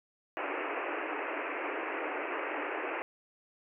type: band-pass noise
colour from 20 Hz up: pink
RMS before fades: -36 dBFS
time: 0.37-3.02 s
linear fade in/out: 0 ms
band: 290 to 2700 Hz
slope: 96 dB/octave
effects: none